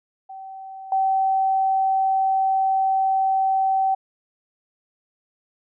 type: tone with level steps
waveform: sine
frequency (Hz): 769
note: G5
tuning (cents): -33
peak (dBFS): -34 / -17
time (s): 0.29-3.95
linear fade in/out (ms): 10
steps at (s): 0.92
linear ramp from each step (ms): 2
effects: none